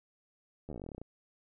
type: slowing click train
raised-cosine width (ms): 2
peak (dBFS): -30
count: 16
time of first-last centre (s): 0.69-1.016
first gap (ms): 12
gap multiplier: 1.08
effects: none